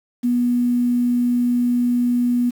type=tone with quantisation; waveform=sine; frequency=243.3 Hz; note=B3; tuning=26 cents flat; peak=-15 dBFS; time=0.23-2.51 s; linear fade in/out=20 ms; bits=7; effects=none